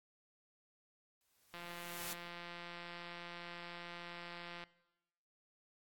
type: noise with exponential growth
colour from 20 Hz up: white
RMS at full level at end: -42 dBFS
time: 1.21-2.13 s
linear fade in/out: 0 ms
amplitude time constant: 200 ms
type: click train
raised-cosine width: 0.3 ms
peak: -32 dBFS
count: 537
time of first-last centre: 1.54-4.638 s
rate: 173 Hz
effects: noise-tail reverb RT60 1.0 s tail -20 dB re dry + AAC 64 kbps